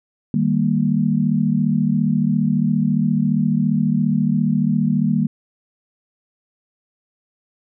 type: chord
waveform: sine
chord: Eb major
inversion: none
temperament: equal with one note detuned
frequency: 155.56 / 198.5 / 233.1 Hz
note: Eb3 / G3 / Bb3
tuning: 0 / +22 / 0 cents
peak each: -20 / -19 / -19 dBFS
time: 0.34-5.27 s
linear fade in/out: 2 ms
effects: none